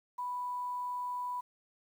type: tone with quantisation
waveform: sine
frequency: 987.8 Hz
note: B5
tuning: in tune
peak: -34 dBFS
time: 0.18-1.41 s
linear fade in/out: 10 ms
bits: 10
effects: none